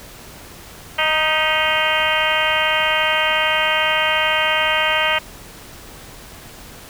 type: harmonic tone with a mistuned harmonic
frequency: 311.3 Hz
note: D#4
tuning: 1 cent sharp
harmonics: 2 / 3 / 4 / 5 / 6 / 7 / 8 / 9 / 10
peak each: -24 / -24 / -24 / -24 / -24 / -24 / -24 / -24 / -24 dBFS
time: 0.98-5.19 s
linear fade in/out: 10 ms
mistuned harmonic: 6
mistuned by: +50 cents
effects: pink hiss -39 dBFS RMS until 6.89 s